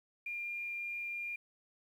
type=tone with quantisation; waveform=sine; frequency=2401 Hz; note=D7; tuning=38 cents sharp; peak=-37 dBFS; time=0.26-1.36 s; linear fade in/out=5 ms; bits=11; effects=none